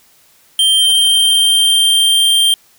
square tone with pitch glide, 3150 to 3170 Hz, G7 to G7, +8 to +19 cents, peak -9 dBFS, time 0.59-2.54 s, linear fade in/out 2 ms, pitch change +11 cents, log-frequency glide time 0.75-2.31 s, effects white hiss -50 dBFS RMS until 2.78 s

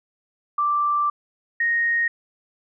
sine tone pair in turn, 1174.7 / 1864.7 Hz, D6 / A#6, 0 / 0 cents, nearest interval minor sixth, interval 800 cents, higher second, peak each -18 dBFS, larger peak neither, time 0.58-1.1 / 1.6-2.08 s, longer first, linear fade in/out 5 ms, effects none

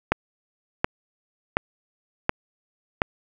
click train, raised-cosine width 0.5 ms, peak -3 dBFS, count 5, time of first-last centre 0.12-3.019 s, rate 1.38 Hz, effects none

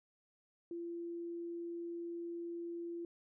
sine tone, 341.2 Hz, F4, 40 cents flat, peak -40 dBFS, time 0.71-3.05 s, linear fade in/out 2 ms, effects none

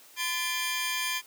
sawtooth tone cluster, 1021 / 1742 / 2390 / 3185 Hz, C6 / A6 / D7 / G7, -43 / -18 / +30 / +27 cents, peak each -32 / -32 / -29 / -31 dBFS, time 0.16-1.22 s, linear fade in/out 50 ms, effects white hiss -54 dBFS RMS until 1.26 s + high-pass 200 Hz 12 dB/octave

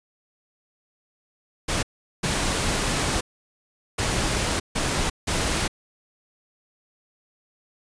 pink noise bursts at uneven times, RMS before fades -24 dBFS, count 5, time 1.68-1.83 / 2.23-3.21 / 3.98-4.6 / 4.75-5.1 / 5.27-5.68 s, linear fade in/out 10 ms, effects resampled to 22050 Hz

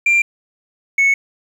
sine tone pair in turn, 2376 / 2207 Hz, D7 / C#7, +20 / -8 cents, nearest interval minor second, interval 128 cents, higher first, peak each -8 dBFS, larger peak neither, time 0.06-0.22 / 0.98-1.14 s, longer neither, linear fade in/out 5 ms, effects tanh soft clip ceiling -9 dBFS + 7-bit

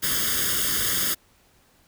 white noise with comb filter, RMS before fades -24 dBFS, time 0.02-1.15 s, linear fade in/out 20 ms, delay 0.6 ms, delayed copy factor +0.85, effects pink hiss -60 dBFS RMS until 1.87 s

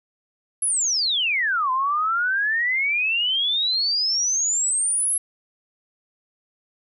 sine exponential two-way sweep, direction down then up, 11160 to 1012 to 11160 Hz, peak -19 dBFS, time 0.62-5.18 s, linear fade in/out 5 ms, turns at 1.71 s, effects none

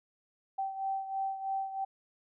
sine beating tone pair, 775 / 778.1 Hz, G5 / G5, -20 / -13 cents, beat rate 3.1 Hz, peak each -33 / -39 dBFS, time 0.58-1.85 s, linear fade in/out 10 ms, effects none

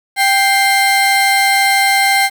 35% pulse tone pair together, 786 / 2098 Hz, G5 / C7, +4 / +4 cents, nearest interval octave + perfect fourth, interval 1700 cents, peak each -11 dBFS, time 0.16-2.3 s, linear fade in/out 50 ms, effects 7-bit

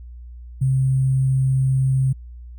sine tone with sample-and-hold, 132.3 Hz, C3, 20 cents sharp, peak -15 dBFS, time 0.61-2.13 s, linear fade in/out 10 ms, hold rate 8820 Hz, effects added 60 Hz sine -35 dBFS peak until 2.58 s

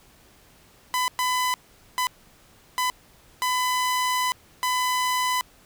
sawtooth tone bursts at uneven times, 1004 Hz, B5, 28 cents sharp, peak -18 dBFS, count 6, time 0.94-1.08 / 1.19-1.54 / 1.98-2.07 / 2.78-2.9 / 3.42-4.32 / 4.63-5.41 s, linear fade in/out 0 ms, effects pink hiss -55 dBFS RMS until 5.65 s

